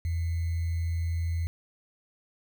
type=tone with sample-and-hold; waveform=sine; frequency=83.6 Hz; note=E2; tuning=25 cents sharp; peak=-26 dBFS; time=0.05-1.47 s; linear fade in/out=0 ms; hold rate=2100 Hz; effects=none